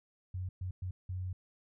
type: tone bursts at uneven times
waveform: sine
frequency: 92 Hz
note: F#2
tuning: 9 cents flat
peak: -35 dBFS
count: 4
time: 0.34-0.49 / 0.61-0.71 / 0.82-0.91 / 1.09-1.33 s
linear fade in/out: 5 ms
effects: none